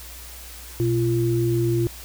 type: tone pair together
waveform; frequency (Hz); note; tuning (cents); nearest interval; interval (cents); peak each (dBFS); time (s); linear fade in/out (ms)
sine; 122 / 343.5; B2 / F4; -21 / -29; octave + tritone; 1792; -21; 0.8-1.87; 0
effects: added 60 Hz sine -41 dBFS peak until 2.04 s + white hiss -41 dBFS RMS until 2.04 s